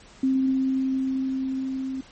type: tone with level ramp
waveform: sine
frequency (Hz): 264.2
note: C4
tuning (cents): +17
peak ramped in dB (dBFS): -18 to -27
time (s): 0.23-2.01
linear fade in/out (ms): 5
effects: pink hiss -50 dBFS RMS until 2.11 s + MP3 32 kbps